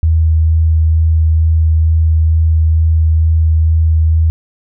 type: tone with vibrato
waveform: sine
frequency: 80 Hz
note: D#2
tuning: 49 cents sharp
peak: -7 dBFS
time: 0.03-4.3 s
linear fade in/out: 0 ms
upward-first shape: sine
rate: 2.2 Hz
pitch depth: 10 cents each way
effects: none